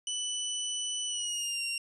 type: tone with pitch glide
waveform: 20% pulse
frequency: 2981 to 2765 Hz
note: F#7 to F7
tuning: +12 to -18 cents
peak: -26 dBFS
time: 0.07-1.78 s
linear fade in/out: 2 ms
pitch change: -130 cents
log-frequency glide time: 1.07-1.62 s
effects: resampled to 24000 Hz